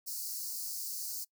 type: high-pass noise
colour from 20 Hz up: white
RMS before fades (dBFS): -39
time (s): 0.06-1.25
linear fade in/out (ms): 20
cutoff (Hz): 4300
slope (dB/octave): 96
effects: noise-tail reverb RT60 0.1 s tail -23 dB re dry